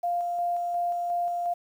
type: tone with tremolo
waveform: sine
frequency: 698.5 Hz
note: F5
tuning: in tune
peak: -24 dBFS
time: 0.03-1.54 s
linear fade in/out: 10 ms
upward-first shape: square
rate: 2.8 Hz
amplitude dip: 25%
effects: 9-bit